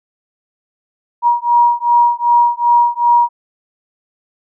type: beating tone pair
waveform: sine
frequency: 952 / 954.6 Hz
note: A#5 / A#5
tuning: +36 / +41 cents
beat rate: 2.6 Hz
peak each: -12 dBFS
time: 1.22-3.29 s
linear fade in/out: 50 ms
effects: none